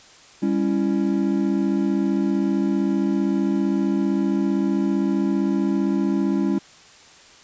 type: chord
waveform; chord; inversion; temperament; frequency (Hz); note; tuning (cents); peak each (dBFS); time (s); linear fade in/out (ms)
triangle; C# diminished; second; just; 199.57 / 277.2 / 332.6; G3 / C#4 / E4; +31 / 0 / +16; -20 / -21 / -22; 0.42-6.59; 10
effects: white hiss -48 dBFS RMS until 7.43 s + resampled to 16000 Hz

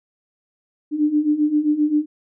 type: beating tone pair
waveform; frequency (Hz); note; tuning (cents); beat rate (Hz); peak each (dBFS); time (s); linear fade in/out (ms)
sine; 294.8 / 302.4; D4 / D#4; +7 / -49; 7.6; -21 / -17; 0.91-2.06; 50
effects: none

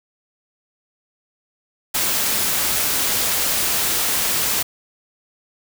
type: noise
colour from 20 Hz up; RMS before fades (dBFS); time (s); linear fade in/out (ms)
white; -20; 1.94-4.63; 10
effects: none

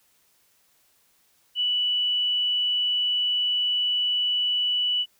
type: tone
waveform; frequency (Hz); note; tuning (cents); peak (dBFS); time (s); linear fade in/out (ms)
sine; 2960; F#7; 0; -21; 1.55-5.06; 50
effects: white hiss -64 dBFS RMS until 5.19 s

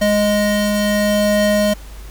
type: tone pair together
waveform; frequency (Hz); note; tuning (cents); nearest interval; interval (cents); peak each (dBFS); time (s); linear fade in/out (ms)
square; 207.7 / 622.4; G#3 / D#5; 0 / 0; octave + perfect fifth; 1900; -17; 0.01-1.74; 10
effects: added 50 Hz sine -32 dBFS peak until 2.1 s + pink hiss -42 dBFS RMS until 2.1 s

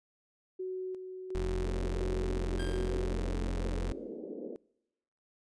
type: tone with tremolo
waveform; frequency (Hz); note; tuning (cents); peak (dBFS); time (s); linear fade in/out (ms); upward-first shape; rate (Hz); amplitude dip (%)
sine; 372; F#4; +9; -34; 0.59-3.2; 10; square; 1.4; 45
type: tone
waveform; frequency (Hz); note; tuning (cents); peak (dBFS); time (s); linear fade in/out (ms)
35% pulse; 44.07; F1; +16; -30; 1.35-3.92; 0
type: band-pass noise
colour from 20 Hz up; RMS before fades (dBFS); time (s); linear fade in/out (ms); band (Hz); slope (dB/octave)
white; -42; 1.63-4.56; 0; 210 to 520; 48
type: tone with exponential decay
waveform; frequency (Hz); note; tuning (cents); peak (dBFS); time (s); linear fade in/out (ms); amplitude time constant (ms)
25% pulse; 1600; G6; +35; -37; 2.59-3.28; 5; 150
effects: noise-tail reverb RT60 1.0 s tail -25 dB re dry + resampled to 22050 Hz

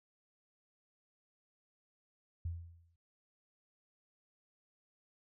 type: tone with exponential decay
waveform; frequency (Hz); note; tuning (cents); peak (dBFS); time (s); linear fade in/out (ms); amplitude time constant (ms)
sine; 84.7; E2; +48; -34; 2.45-2.96; 5; 110
effects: noise-tail reverb RT60 0.1 s tail -24 dB re dry

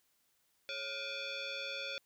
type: tone with frequency modulation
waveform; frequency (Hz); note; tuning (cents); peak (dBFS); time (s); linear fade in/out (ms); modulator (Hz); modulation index
sine; 550; C#5; -14; -38; 0.69-1.98; 0; 980; 4.1
effects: white hiss -75 dBFS RMS until 2.05 s

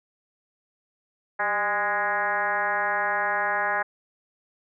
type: tone with frequency modulation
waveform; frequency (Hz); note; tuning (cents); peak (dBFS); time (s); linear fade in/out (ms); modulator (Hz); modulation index
sine; 1241; D#6; -5; -22; 1.39-3.83; 10; 211; 3
effects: none

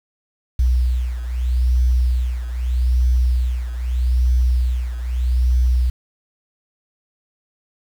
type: beating tone pair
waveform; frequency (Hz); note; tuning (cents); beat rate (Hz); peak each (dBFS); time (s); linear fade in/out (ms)
sine; 61.6 / 62.4; B1 / B1; -4 / +19; 0.8; -16 / -21; 0.59-5.9; 5
effects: 7-bit

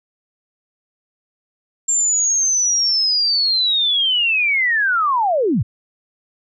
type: linear sweep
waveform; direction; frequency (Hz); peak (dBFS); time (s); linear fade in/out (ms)
sine; down; 7400 to 81.3; -14; 1.88-5.63; 10
effects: none

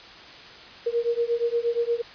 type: beating tone pair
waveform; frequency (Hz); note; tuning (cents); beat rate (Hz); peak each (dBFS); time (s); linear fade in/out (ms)
sine; 466.2 / 474.7; A#4 / A#4; 0 / +31; 8.5; -25; 0.86-2.02; 10
effects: white hiss -44 dBFS RMS until 2.14 s + resampled to 11025 Hz

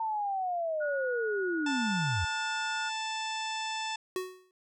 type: linear sweep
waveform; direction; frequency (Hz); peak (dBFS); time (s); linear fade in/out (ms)
sine; down; 904 to 75.9; -29; 0-2.25; 5
type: tone with pitch glide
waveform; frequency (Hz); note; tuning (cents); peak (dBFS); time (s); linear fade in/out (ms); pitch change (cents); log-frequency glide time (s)
sine; 1452 to 1443.6; F#6 to F#6; -33 to -43; -34; 0.8-2.9; 20; -10; 1.5-2.39
type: harmonic tone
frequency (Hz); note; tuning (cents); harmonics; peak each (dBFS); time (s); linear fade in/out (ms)
880; A5; 0; 1 / 2 / 3 / 4 / 5 / 6 / 7 / 8 / 9; -35 / -42 / -40 / -40 / -51 / -43 / -52 / -49 / -50; 1.66-3.96; 5
type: tone with exponential decay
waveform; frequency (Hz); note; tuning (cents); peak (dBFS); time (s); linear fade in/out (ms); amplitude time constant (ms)
square; 370; F#4; 0; -29; 4.16-4.51; 1; 75
effects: none

